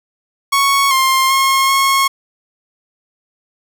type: tone with pitch steps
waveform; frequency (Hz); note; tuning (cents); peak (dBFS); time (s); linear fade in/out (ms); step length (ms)
sawtooth; 1108 / 1058 / 1077 / 1089; C#6 / C6 / C6 / C#6; -1 / +19 / +50 / -31; -7; 0.52-2.08; 10; 390
effects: none